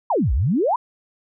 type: exponential two-way sweep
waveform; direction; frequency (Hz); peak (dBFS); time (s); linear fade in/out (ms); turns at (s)
sine; down then up; 1046.5 to 53 to 1046.5; -16; 0.1-0.76; 5; 0.33
effects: none